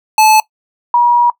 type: tone pair in turn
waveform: square / sine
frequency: 867 / 959.7 Hz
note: A5 / B5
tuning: -26 / -50 cents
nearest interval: major second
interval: 176 cents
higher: second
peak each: -6 / -6 dBFS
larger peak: neither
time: 0.18-0.4 / 0.94-1.3 s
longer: second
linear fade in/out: 2 ms
effects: noise-tail reverb RT60 0.1 s tail -20 dB re dry